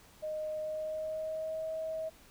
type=tone with pitch glide; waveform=sine; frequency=618 to 638.3 Hz; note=D#5 to D#5; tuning=-12 to +44 cents; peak=-34 dBFS; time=0.22-2.1 s; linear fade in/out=20 ms; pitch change=+56 cents; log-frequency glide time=0.58-1.7 s; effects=pink hiss -59 dBFS RMS until 2.3 s